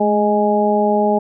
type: harmonic tone with a mistuned harmonic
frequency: 207.9 Hz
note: G#3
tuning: 2 cents sharp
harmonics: 1 / 2 / 3 / 4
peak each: -18 / -18 / -18 / -18 dBFS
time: 0-1.19 s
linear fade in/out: 10 ms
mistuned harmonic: 1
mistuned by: +36 cents
effects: none